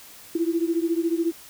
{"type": "beating tone pair", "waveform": "sine", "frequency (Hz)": [329.6, 343.6], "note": ["E4", "F4"], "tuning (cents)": [0, -28], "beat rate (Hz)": 14, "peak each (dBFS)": [-23, -25], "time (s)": [0.35, 1.32], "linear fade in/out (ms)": 5, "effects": ["white hiss -46 dBFS RMS until 1.49 s"]}